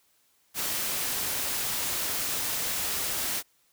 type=noise; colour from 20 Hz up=white; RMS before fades=-30 dBFS; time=0.54-3.43 s; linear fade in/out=50 ms; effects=white hiss -67 dBFS RMS until 3.72 s